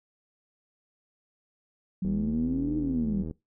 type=exponential two-way sweep; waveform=sine; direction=up then down; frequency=185 to 308.2 to 185 Hz; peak=-26 dBFS; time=2.02-3.23 s; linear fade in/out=5 ms; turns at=2.77 s
type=click train; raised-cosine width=3 ms; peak=-24 dBFS; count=102; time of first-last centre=2.05-3.311 s; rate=80.1 Hz
effects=noise-tail reverb RT60 0.2 s tail -21 dB re dry